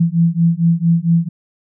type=beating tone pair; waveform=sine; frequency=165.7 / 170.1 Hz; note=E3 / F3; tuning=+9 / -45 cents; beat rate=4.4 Hz; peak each=-14 dBFS; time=0-1.29 s; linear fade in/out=10 ms; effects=none